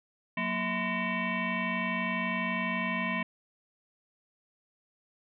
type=tone with frequency modulation; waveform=sine; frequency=1016 Hz; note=B5; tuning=49 cents sharp; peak=-28 dBFS; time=0.37-3.23 s; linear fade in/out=5 ms; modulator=416 Hz; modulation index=3.8; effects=none